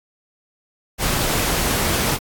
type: noise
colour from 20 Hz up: pink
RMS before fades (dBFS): -20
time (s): 0.98-2.19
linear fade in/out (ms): 50
effects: AAC 64 kbps